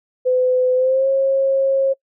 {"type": "tone with pitch glide", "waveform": "sine", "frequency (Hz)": [507, 540.3], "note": ["B4", "C#5"], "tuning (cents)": [45, -44], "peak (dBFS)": -13, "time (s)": [0.25, 1.94], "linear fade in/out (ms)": 20, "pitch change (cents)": 111, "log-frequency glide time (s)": [0.75, 1.08], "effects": ["noise-tail reverb RT60 0.1 s tail -26 dB re dry"]}